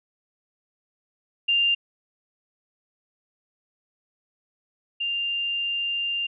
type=tone pair in turn; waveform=sine; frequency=2794 / 2794 Hz; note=F7 / F7; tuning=0 / 0 cents; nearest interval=unison; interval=0 cents; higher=neither; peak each=-18 / -24 dBFS; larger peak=first; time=1.48-1.75 / 5-6.27 s; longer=second; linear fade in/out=10 ms; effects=none